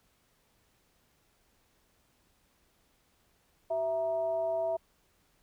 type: tone with frequency modulation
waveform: sine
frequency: 659.3 Hz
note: E5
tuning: in tune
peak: -28 dBFS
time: 3.7-4.77 s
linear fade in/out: 10 ms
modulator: 279 Hz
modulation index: 0.42
effects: pink hiss -70 dBFS RMS until 5.42 s